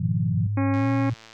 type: chord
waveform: sine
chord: F half-diminished seventh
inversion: first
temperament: equal with one note detuned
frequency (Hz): 103.83 / 121.21 / 155.56 / 174.61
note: Ab2 / Cb3 / Eb3 / F3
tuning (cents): 0 / -32 / 0 / 0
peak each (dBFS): -26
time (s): 0-0.47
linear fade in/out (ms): 10
type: tone with pitch glide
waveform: sine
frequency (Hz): 103.83 to 115.87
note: G#2 to A#2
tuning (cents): 0 to -10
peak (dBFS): -23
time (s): 0.34-1.14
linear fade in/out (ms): 10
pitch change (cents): +190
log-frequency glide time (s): 0.74-0.89
type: harmonic tone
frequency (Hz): 273.1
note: C#4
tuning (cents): -26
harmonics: 1 / 2 / 3 / 4 / 5 / 6 / 7 / 8 / 9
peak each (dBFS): -22 / -32 / -34 / -35 / -41 / -41 / -43 / -41 / -44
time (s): 0.57-1.1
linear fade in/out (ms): 5
type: click train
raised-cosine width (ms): 0.2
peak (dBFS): -28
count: 67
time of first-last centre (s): 0.74-1.329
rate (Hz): 112
effects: none